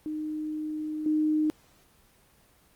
sine tone with level steps, 307.5 Hz, D#4, 20 cents flat, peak -30 / -22 dBFS, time 0.06-1.5 s, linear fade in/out 0 ms, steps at 1.06 s, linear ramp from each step 2 ms, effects pink hiss -61 dBFS RMS until 2.75 s + Opus 24 kbps

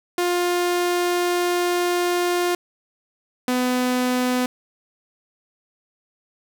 sawtooth tone pair in turn, 353 / 250.7 Hz, F4 / B3, +19 / +26 cents, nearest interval tritone, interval 593 cents, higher first, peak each -15 dBFS, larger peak neither, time 0.18-2.55 / 3.48-4.46 s, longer first, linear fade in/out 2 ms, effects none

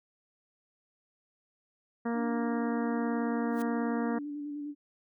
harmonic tone, 233.6 Hz, A#3, 4 cents sharp, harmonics 1 / 2 / 3 / 4 / 5 / 6 / 7 / 8, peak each -30 / -36 / -40 / -42 / -44 / -46 / -47 / -48 dBFS, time 2.05-4.19 s, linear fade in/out 10 ms
sine tone with vibrato, 292 Hz, D4, 10 cents flat, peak -35 dBFS, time 2.13-4.75 s, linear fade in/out 50 ms, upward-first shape square, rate 9.9 Hz, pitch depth 21 cents each way
white noise with exponential growth, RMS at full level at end -45 dBFS, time 3.49-3.62 s, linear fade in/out 1 ms, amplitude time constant 28 ms
effects none

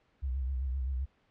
sine tone with vibrato, 65.41 Hz, C2, in tune, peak -30 dBFS, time 0.22-1.06 s, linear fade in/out 20 ms, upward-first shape sine, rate 7.7 Hz, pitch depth 89 cents each way, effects pink hiss -70 dBFS RMS until 1.3 s + low-pass 3000 Hz 12 dB/octave

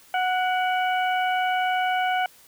harmonic tone with a mistuned harmonic, 737 Hz, F#5, 7 cents flat, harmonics 1 / 2 / 3 / 4, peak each -22 / -28 / -32 / -34 dBFS, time 0.14-2.26 s, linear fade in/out 2 ms, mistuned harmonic 3, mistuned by +42 cents, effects white hiss -53 dBFS RMS until 2.47 s

